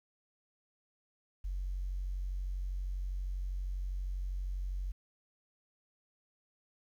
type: tone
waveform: sine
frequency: 46.25 Hz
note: F#1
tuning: in tune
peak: -33 dBFS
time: 1.44-4.92 s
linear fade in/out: 10 ms
effects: tanh soft clip ceiling -29 dBFS + 11-bit